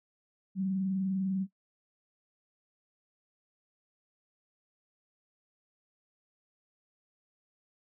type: tone with vibrato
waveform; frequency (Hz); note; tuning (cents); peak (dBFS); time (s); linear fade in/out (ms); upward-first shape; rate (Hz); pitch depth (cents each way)
sine; 190.4; F#3; +50; -28; 0.55-1.47; 50; sine; 20; 61
effects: noise-tail reverb RT60 0.1 s tail -19 dB re dry